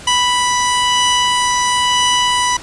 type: tone pair together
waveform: sawtooth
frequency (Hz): 987 / 2960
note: B5 / F#7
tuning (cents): -1 / 0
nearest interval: octave + perfect fifth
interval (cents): 1901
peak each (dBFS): -10 / -14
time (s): 0.07-2.57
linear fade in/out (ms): 5
effects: pink hiss -34 dBFS RMS until 2.62 s + resampled to 22050 Hz